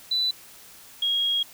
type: tone pair in turn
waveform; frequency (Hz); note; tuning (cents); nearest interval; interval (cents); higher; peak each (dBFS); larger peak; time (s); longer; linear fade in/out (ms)
sine; 3984 / 3283; B7 / G#7; +14 / -21; minor third; 335; first; -21; neither; 0.11-0.31 / 1.02-1.43; second; 5
effects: white hiss -48 dBFS RMS until 1.53 s